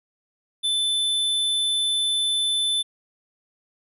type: tone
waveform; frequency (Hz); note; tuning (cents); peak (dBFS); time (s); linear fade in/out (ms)
square; 3520; A7; 0; -21; 0.63-2.83; 20
effects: resampled to 32000 Hz